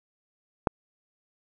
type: click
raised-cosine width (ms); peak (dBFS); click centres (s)
1; -7; 0.672
effects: none